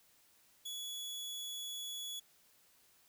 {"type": "tone", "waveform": "sawtooth", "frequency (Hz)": 3390, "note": "G#7", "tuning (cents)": 35, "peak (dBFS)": -38, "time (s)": [0.65, 2.2], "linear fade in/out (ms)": 10, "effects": ["white hiss -68 dBFS RMS until 3.08 s"]}